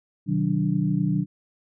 sine tone cluster, 127.5 / 155.4 / 187.4 / 292.7 Hz, C3 / D#3 / F#3 / D4, -44 / -2 / +22 / -6 cents, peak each -29 / -24 / -24 / -29 dBFS, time 0.26-1.26 s, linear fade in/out 50 ms, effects none

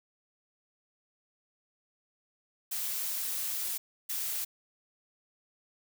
blue noise bursts at uneven times, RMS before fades -34 dBFS, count 2, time 2.71-3.78 / 4.09-4.45 s, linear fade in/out 10 ms, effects none

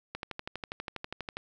click train, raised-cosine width 0.3 ms, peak -20 dBFS, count 16, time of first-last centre 0.15-1.37 s, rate 12.3 Hz, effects none

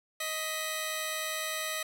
10% pulse tone pair together, 627.1 / 1991 Hz, D#5 / B6, +13 / +14 cents, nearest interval octave + minor sixth, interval 2001 cents, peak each -26 / -27 dBFS, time 0.2-1.83 s, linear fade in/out 5 ms, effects none

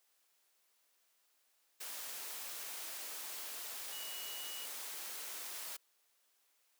sine tone in noise, 2918 Hz, F#7, 25 cents flat, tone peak -48 dBFS, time 3.92-4.66 s, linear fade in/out 10 ms, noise white, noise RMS -45 dBFS, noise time 1.8-5.77 s, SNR -6 dB, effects white hiss -75 dBFS RMS until 6.79 s + high-pass 400 Hz 12 dB/octave

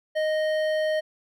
triangle tone with hard clipping, 621 Hz, D#5, 3 cents flat, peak -24 dBFS, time 0.15-1.01 s, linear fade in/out 20 ms, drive 15 dB, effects none

